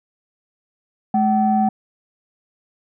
sine tone pair together, 213.4 / 761.7 Hz, G#3 / G5, +47 / -50 cents, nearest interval octave + minor seventh, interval 2203 cents, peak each -16 dBFS, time 1.14-1.69 s, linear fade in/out 5 ms, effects tanh soft clip ceiling -7 dBFS

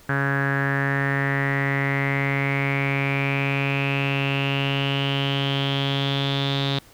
sawtooth tone with low-pass filter sweep, 138.4 Hz, C#3, 2 cents flat, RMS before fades -23 dBFS, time 0.09-6.79 s, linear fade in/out 5 ms, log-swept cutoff 1600 to 3700 Hz, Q 8.4, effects pink hiss -51 dBFS RMS until 6.93 s

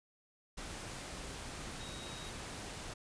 sine tone in noise, 3792 Hz, A#7, 29 cents sharp, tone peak -51 dBFS, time 1.8-2.3 s, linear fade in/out 10 ms, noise pink, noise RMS -45 dBFS, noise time 0.57-2.94 s, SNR -9 dB, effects resampled to 22050 Hz

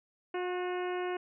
harmonic tone with a mistuned harmonic, 360 Hz, F#4, 47 cents flat, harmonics 1 / 2 / 3 / 4 / 5 / 6 / 7 / 8, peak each -33 / -39 / -43 / -45 / -47 / -49 / -50 / -51 dBFS, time 0.34-1.17 s, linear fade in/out 5 ms, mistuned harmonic 4, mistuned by +36 cents, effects none

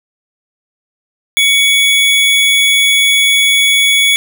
square tone pair together, 2242 / 3395 Hz, C#7 / G#7, +19 / +37 cents, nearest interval perfect fifth, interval 718 cents, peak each -11 dBFS, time 1.37-4.16 s, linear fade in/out 0 ms, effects none

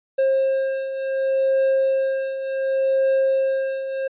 triangle beating tone pair, 534 / 534.68 Hz, C5 / C5, +35 / +37 cents, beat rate 0.68 Hz, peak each -23 / -17 dBFS, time 0.18-4.08 s, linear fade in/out 10 ms, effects resampled to 8000 Hz

